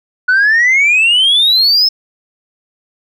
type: exponential sweep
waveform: sine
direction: up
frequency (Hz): 1463 to 5274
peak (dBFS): -5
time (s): 0.28-1.89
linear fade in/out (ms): 10
effects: tanh soft clip ceiling -5 dBFS